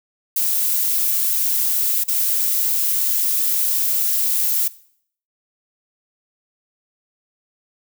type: noise with dropouts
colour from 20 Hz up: violet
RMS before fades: -19 dBFS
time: 0.36-4.68 s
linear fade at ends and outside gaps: 5 ms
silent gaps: 2.038-2.081 s
effects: noise-tail reverb RT60 0.6 s tail -19 dB re dry